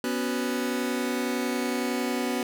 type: chord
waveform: sawtooth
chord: B suspended second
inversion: none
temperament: just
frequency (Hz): 246.9 / 277.8 / 370.4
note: B3 / C#4 / F#4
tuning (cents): 0 / +4 / +2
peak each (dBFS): -24 / -28 / -28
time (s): 0.04-2.43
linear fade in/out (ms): 2
effects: none